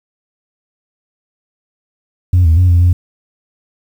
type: tone with pitch steps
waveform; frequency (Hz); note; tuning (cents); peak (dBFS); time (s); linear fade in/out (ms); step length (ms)
sine; 89.6 / 80.8 / 90.5 / 86.7 / 88.5; F2 / E2 / F#2 / F2 / F2; +45 / -34 / -38 / -12 / +23; -4; 2.33-2.93; 5; 120
effects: tanh soft clip ceiling -4 dBFS + 7-bit